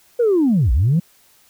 sine linear two-way sweep, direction down then up, 496.7 to 51.5 to 180.2 Hz, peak -11 dBFS, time 0.19-1 s, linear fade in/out 10 ms, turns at 0.72 s, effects tanh soft clip ceiling -9 dBFS + white hiss -54 dBFS RMS until 1.49 s

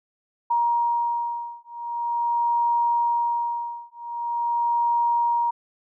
sine beating tone pair, 944 / 944.44 Hz, A#5 / A#5, +22 / +22 cents, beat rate 0.44 Hz, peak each -24 dBFS, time 0.5-5.51 s, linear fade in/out 10 ms, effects none

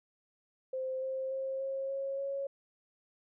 sine tone with pitch steps, 521 / 527.1 / 533.2 / 539.4 / 545.6 / 552 Hz, C5 / C5 / C5 / C#5 / C#5 / C#5, -7 / +13 / +33 / -47 / -28 / -7 cents, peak -33 dBFS, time 0.73-2.47 s, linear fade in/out 5 ms, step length 290 ms, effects none

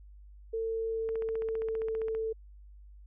sine tone with pitch glide, 450 to 444.1 Hz, A4 to A4, +39 to +16 cents, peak -30 dBFS, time 0.53-2.33 s, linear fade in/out 10 ms, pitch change -23 cents, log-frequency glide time 0.76-1.95 s
click train, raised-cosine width 0.5 ms, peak -31 dBFS, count 17, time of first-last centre 1.09-2.15 s, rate 15.1 Hz
effects added 50 Hz sine -49 dBFS peak until 3.06 s

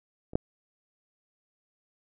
clicks, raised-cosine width 2 ms, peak -29 / -10 dBFS, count 2, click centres 0.334 / 0.355 s, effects none

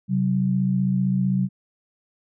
sine tone pair together, 132.94 / 188.5 Hz, C3 / F#3, +28 / +32 cents, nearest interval tritone, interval 604 cents, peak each -23 / -20 dBFS, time 0.08-1.49 s, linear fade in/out 50 ms, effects none

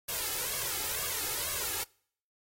white noise with flanger, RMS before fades -34 dBFS, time 0.08-1.84 s, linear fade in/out 10 ms, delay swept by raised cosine 1.8 to 2.36 ms, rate 2.1 Hz, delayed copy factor +0.8, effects noise-tail reverb RT60 0.6 s tail -26 dB re dry + AAC 48 kbps

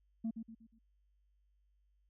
sine tone with echo, 225.1 Hz, A3, 40 cents sharp, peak -32 dBFS, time 0.24-0.31 s, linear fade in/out 10 ms, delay 120 ms, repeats 4, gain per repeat -8 dB, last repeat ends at 0.79 s, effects tanh soft clip ceiling -32 dBFS + added 50 Hz sine -70 dBFS peak until 2.09 s

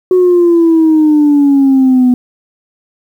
sine exponential sweep, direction down, 370 to 246.9 Hz, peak -3 dBFS, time 0.11-2.14 s, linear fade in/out 2 ms, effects tanh soft clip ceiling -2 dBFS + 7-bit

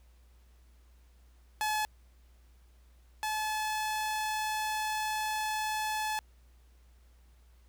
sawtooth tone pair in turn, 856 / 860.8 Hz, A5 / A5, -48 / -38 cents, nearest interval unison, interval 10 cents, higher second, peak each -25 / -27 dBFS, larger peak first, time 1.61-1.85 / 3.23-6.19 s, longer second, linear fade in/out 0 ms, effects added 60 Hz sine -57 dBFS peak until 7.68 s + pink hiss -70 dBFS RMS until 7.68 s

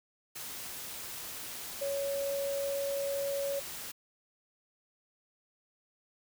sine tone in noise, 558 Hz, C#5, 11 cents sharp, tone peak -31 dBFS, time 1.81-3.6 s, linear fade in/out 10 ms, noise white, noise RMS -42 dBFS, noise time 0.35-3.92 s, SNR +8 dB, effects none

